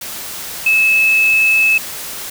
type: tone in noise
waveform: sine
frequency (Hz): 2600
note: E7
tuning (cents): -24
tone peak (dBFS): -9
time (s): 0.66-1.78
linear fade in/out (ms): 5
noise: white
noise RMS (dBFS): -27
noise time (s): 0.01-2.3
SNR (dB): +15
effects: none